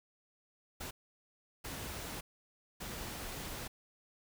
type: noise bursts at uneven times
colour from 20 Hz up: pink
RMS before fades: -43 dBFS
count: 3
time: 0.8-0.91 / 1.64-2.21 / 2.8-3.68 s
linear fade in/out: 10 ms
effects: none